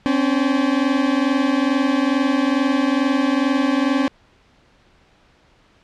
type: tone pair together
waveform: 40% pulse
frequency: 261.6 / 283.9 Hz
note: C4 / C#4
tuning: 0 / +41 cents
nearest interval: minor second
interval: 141 cents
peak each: -18 dBFS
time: 0.06-4.08 s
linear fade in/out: 0 ms
effects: pink hiss -55 dBFS RMS until 5.83 s + low-pass 4000 Hz 12 dB/octave